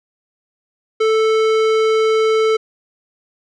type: tone with tanh clipping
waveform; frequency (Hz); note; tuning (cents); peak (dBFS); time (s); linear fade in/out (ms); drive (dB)
sine; 440; A4; 0; -14; 1-2.57; 10; 18
effects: none